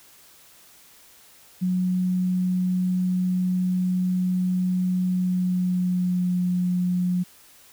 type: tone with pitch glide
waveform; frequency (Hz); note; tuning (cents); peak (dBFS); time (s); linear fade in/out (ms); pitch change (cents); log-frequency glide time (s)
sine; 182.8 to 179.76; F#3 to F#3; -21 to -50; -20; 1.61-7.24; 20; -29; 5.1-6.38
effects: white hiss -52 dBFS RMS until 7.72 s